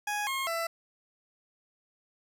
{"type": "tone with pitch steps", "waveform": "20% pulse", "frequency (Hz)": [831, 1075, 667], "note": ["G#5", "C6", "E5"], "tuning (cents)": [1, 47, 20], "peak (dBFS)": -25, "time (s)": [0.07, 0.67], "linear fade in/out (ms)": 5, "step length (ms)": 200, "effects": []}